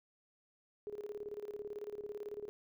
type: tone with tremolo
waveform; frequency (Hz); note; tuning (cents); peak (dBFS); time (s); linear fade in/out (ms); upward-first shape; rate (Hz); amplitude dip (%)
sine; 415.3; G#4; 0; -39; 0.87-2.49; 0; square; 18; 75
effects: none